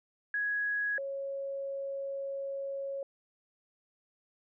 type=tone pair in turn; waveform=sine; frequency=1667 / 550.2 Hz; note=G#6 / C#5; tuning=+6 / -13 cents; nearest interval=octave + perfect fifth; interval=1919 cents; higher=first; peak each=-29 / -34 dBFS; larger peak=first; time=0.34-0.98 / 0.98-3.03 s; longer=second; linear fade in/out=2 ms; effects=none